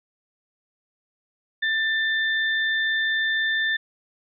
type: tone pair together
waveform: sine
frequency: 1778 / 3566 Hz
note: A6 / A7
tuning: +18 / +22 cents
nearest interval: octave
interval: 1204 cents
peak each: -21 / -29 dBFS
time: 1.62-3.77 s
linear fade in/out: 10 ms
effects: none